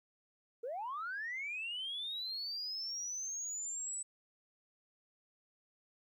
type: linear sweep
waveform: sine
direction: up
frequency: 440 to 8000 Hz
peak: -37 dBFS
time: 0.63-4.03 s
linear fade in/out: 10 ms
effects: tanh soft clip ceiling -34 dBFS + 13-bit